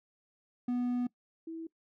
triangle / sine tone pair in turn, 245.7 / 326.6 Hz, B3 / E4, -9 / -16 cents, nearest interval perfect fourth, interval 493 cents, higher second, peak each -27 / -38 dBFS, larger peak first, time 0.68-1.07 / 1.47-1.67 s, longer first, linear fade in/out 5 ms, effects noise-tail reverb RT60 0.1 s tail -21 dB re dry

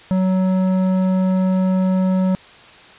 triangle tone with tanh clipping, 186.8 Hz, F#3, 17 cents sharp, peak -16 dBFS, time 0.11-2.35 s, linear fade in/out 0 ms, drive 16 dB, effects white hiss -43 dBFS RMS until 2.98 s + resampled to 8000 Hz

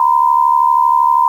sine tone pair together, 940.3 / 1013 Hz, A#5 / B5, +15 / +44 cents, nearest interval minor second, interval 129 cents, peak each -11 dBFS, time 0-1.28 s, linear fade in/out 2 ms, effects 7-bit

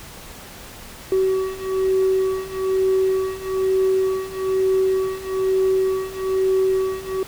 triangle beating tone pair, 378.9 / 380 Hz, F#4 / F#4, +41 / +46 cents, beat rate 1.1 Hz, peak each -19 / -17 dBFS, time 1.12-7.23 s, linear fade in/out 2 ms, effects tanh soft clip ceiling -10 dBFS + pink hiss -39 dBFS RMS until 7.27 s

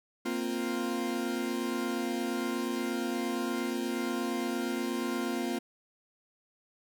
40% pulse chord, Bb suspended second, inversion none, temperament equal, 233.1 / 261.6 / 349.2 Hz, Bb3 / C4 / F4, 0 / 0 / 0 cents, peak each -34 dBFS, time 0.25-5.59 s, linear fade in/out 10 ms, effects none

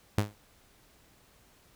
sawtooth tone with exponential decay, 103.83 Hz, G#2, in tune, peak -17 dBFS, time 0.18-0.35 s, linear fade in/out 0 ms, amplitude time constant 35 ms, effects pink hiss -62 dBFS RMS until 1.75 s

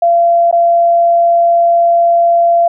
sine tone with dropouts, 684 Hz, F5, 36 cents flat, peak -6 dBFS, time 0.02-2.68 s, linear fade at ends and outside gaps 5 ms, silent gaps 0.513-0.526 s, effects none

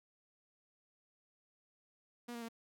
sawtooth tone with pitch steps, 240 / 234.7 / 229.4 Hz, B3 / A#3 / A#3, -49 / +12 / -28 cents, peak -39 dBFS, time 2.28-2.487 s, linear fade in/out 10 ms, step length 69 ms, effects none

